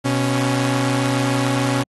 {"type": "tone pair together", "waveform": "sawtooth", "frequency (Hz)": [125.2, 277.4], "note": ["B2", "C#4"], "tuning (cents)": [24, 1], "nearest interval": "octave + major second", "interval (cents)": 1377, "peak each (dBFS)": -16, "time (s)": [0.04, 1.84], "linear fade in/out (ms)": 20, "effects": ["AAC 32 kbps"]}